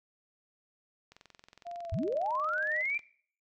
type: click train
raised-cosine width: 0.2 ms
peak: -35 dBFS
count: 42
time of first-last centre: 1.12-2.992 s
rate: 21.9 Hz
type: tone with pitch glide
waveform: sine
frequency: 694 to 614.7 Hz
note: F5 to D#5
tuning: -11 to -21 cents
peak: -38 dBFS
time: 1.65-2.83 s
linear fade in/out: 20 ms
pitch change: -210 cents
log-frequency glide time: 1.81-2.1 s
type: linear sweep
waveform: sine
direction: up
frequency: 58.3 to 2399 Hz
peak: -29 dBFS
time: 1.92-2.98 s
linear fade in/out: 5 ms
effects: noise-tail reverb RT60 0.5 s tail -19 dB re dry